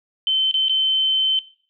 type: tone with dropouts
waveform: sine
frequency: 3079 Hz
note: G7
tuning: 32 cents flat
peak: -16 dBFS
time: 0.27-1.39 s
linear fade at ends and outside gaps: 1 ms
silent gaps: 0.513-0.541 / 0.684-0.695 s
effects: noise-tail reverb RT60 0.5 s tail -19 dB re dry